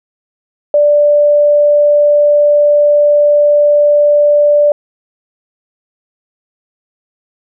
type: tone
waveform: sine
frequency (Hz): 587.3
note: D5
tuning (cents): 0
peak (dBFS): -5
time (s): 0.74-4.72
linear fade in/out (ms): 2
effects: none